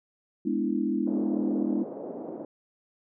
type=chord; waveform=sine; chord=E dominant seventh; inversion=first; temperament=equal; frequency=207.7 / 246.9 / 293.7 / 329.6 Hz; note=G#3 / B3 / D4 / E4; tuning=0 / 0 / 0 / 0 cents; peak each=-30 dBFS; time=0.45-1.84 s; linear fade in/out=10 ms
type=band-pass noise; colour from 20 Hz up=pink; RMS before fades=-38 dBFS; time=1.07-2.45 s; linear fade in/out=2 ms; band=250 to 620 Hz; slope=24 dB/octave
effects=none